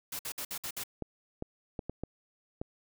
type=noise bursts; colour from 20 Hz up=white; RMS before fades=-38 dBFS; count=6; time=0.12-0.837 s; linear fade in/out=5 ms; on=72 ms; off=57 ms
type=clicks; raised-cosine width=2 ms; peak=-22 dBFS; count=6; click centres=1.023 / 1.424 / 1.792 / 1.896 / 2.036 / 2.615 s
effects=none